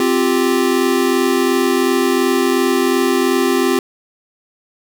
square chord, C suspended fourth, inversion none, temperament equal, 261.6 / 349.2 / 392 Hz, C4 / F4 / G4, 0 / 0 / 0 cents, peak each -18 dBFS, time 0-3.79 s, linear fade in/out 2 ms, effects none

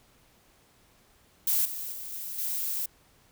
violet noise with level steps, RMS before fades -25 / -36 / -39 / -37 / -31 dBFS, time 1.47-2.86 s, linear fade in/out 5 ms, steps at 1.65 / 1.92 / 2.12 / 2.38 s, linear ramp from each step 5 ms, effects pink hiss -62 dBFS RMS until 3.31 s

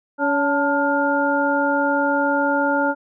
harmonic tone with a mistuned harmonic, 282.5 Hz, C#4, 33 cents sharp, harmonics 1 / 2 / 3 / 5, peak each -22 / -22 / -22 / -22 dBFS, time 0.18-2.95 s, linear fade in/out 50 ms, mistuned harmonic 3, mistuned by +71 cents, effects none

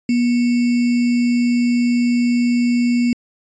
sine tone with sample-and-hold, 241 Hz, B3, 42 cents flat, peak -13 dBFS, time 0.09-3.13 s, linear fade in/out 2 ms, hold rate 2450 Hz, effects resampled to 16000 Hz

